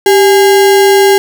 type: tone with sample-and-hold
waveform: sine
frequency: 392 Hz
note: G4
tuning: in tune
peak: -3 dBFS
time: 0.06-1.18 s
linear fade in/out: 2 ms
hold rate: 1225 Hz
effects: none